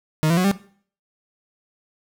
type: tone with pitch steps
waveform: 40% pulse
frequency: 155.56 / 168.66 / 182.87 / 198.27 Hz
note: D#3 / E3 / F#3 / G3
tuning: 0 / +40 / -20 / +20 cents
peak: -15 dBFS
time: 0.23-0.514 s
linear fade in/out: 0 ms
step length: 71 ms
effects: noise-tail reverb RT60 0.5 s tail -18 dB re dry